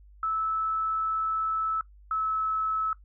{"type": "tone pair in turn", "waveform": "sine", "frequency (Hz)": [1308, 1299.7], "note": ["E6", "E6"], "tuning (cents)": [-14, -25], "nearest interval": "unison", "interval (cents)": 11, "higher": "first", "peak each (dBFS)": -25, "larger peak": "neither", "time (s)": [[0.23, 1.81], [2.11, 2.93]], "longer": "first", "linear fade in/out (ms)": 2, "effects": ["noise-tail reverb RT60 0.1 s tail -18 dB re dry", "added 50 Hz sine -50 dBFS peak until 3.04 s"]}